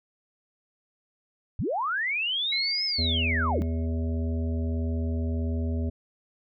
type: linear two-way sweep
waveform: sine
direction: up then down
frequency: 58.27 to 5240 to 135 Hz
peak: -25 dBFS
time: 1.59-3.62 s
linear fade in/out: 0 ms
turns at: 2.85 s
type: tone with exponential decay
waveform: sine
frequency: 2172 Hz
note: C#7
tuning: 36 cents flat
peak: -27 dBFS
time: 2.52-3.86 s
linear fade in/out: 5 ms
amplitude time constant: 290 ms
type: harmonic tone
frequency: 81.6 Hz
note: E2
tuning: 17 cents flat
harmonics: 1 / 3 / 5 / 7 / 8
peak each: -26 / -32 / -40 / -43 / -45 dBFS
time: 2.98-5.9 s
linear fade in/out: 10 ms
effects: none